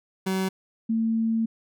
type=tone pair in turn; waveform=30% pulse / sine; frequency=189.4 / 225.2 Hz; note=F#3 / A3; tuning=+41 / +40 cents; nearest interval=minor third; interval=299 cents; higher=second; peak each=-21 dBFS; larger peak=neither; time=0.26-0.49 / 0.89-1.46 s; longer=second; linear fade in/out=10 ms; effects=none